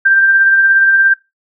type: tone with tremolo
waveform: sine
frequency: 1577 Hz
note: G6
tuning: 10 cents sharp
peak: -5 dBFS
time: 0.05-1.14 s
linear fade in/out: 10 ms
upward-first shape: triangle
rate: 17 Hz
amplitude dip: 35%
effects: noise-tail reverb RT60 0.2 s tail -18 dB re dry